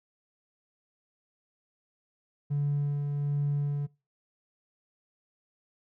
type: tone with tremolo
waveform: triangle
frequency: 143.9 Hz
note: D3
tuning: 35 cents flat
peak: -21 dBFS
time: 2.5-3.87 s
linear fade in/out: 20 ms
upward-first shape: sine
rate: 1.3 Hz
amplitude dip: 40%
effects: noise-tail reverb RT60 0.3 s tail -25 dB re dry + tanh soft clip ceiling -22 dBFS